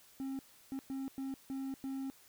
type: tone bursts at uneven times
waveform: triangle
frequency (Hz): 268.6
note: C4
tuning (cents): +46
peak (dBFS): -35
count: 6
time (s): 0.2-0.39 / 0.72-0.79 / 0.9-1.08 / 1.18-1.34 / 1.5-1.74 / 1.84-2.1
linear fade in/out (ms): 0
effects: white hiss -62 dBFS RMS until 2.28 s